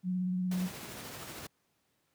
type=tone with vibrato; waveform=sine; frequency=182.6 Hz; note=F#3; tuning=23 cents flat; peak=-29 dBFS; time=0.03-0.7 s; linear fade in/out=50 ms; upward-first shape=sine; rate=17 Hz; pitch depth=22 cents each way
type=noise with tremolo; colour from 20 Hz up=pink; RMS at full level=-42 dBFS; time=0.51-1.47 s; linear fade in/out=5 ms; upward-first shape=triangle; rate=13 Hz; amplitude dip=35%
effects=pink hiss -75 dBFS RMS until 2.14 s + high-pass 100 Hz 12 dB/octave